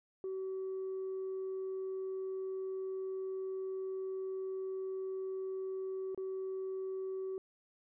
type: tone with dropouts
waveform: sine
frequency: 380 Hz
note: F#4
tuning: 46 cents sharp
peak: -35 dBFS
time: 0.24-7.38 s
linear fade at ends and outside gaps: 1 ms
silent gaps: 6.147-6.176 s
effects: tanh soft clip ceiling -34 dBFS